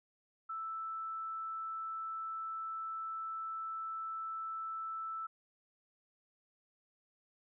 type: tone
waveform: sine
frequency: 1320 Hz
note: E6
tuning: 2 cents sharp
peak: -38 dBFS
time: 0.49-5.27 s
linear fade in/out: 10 ms
effects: none